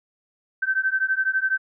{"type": "beating tone pair", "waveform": "sine", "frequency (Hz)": [1539, 1551], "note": ["G6", "G6"], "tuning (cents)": [-32, -19], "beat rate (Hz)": 12, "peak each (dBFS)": -23, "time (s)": [0.62, 1.58], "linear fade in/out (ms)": 10, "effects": []}